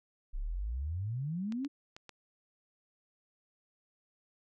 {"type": "exponential sweep", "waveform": "sine", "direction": "up", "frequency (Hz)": [30.87, 293.7], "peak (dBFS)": -33, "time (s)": [0.33, 1.68], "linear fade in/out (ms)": 20}
{"type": "clicks", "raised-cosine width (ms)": 0.2, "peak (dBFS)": -30, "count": 4, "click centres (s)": [1.523, 1.648, 1.965, 2.093]}
{"effects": []}